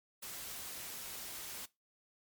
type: noise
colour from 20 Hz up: white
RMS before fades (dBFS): -45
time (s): 0.22-1.66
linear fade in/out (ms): 10
effects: noise-tail reverb RT60 0.2 s tail -19 dB re dry + MP3 96 kbps